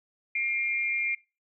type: tone pair together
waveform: sine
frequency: 2127 / 2379 Hz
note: C7 / D7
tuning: +28 / +22 cents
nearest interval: major second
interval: 194 cents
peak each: -29 / -28 dBFS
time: 0.35-1.15 s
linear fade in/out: 5 ms
effects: noise-tail reverb RT60 0.3 s tail -23 dB re dry